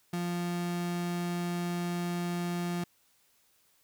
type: tone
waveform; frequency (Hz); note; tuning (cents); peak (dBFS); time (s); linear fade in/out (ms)
35% pulse; 174.61; F3; 0; -29; 0.13-2.84; 5
effects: white hiss -68 dBFS RMS until 3.83 s